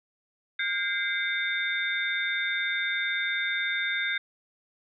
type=tone cluster; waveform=sine; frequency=1426 / 1604 / 2071 / 2258 / 3630 Hz; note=F6 / G6 / C7 / C#7 / A#7; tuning=+36 / +39 / -18 / +31 / -47 cents; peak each=-38 / -30 / -30 / -38 / -33 dBFS; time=0.59-4.18 s; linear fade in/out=5 ms; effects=none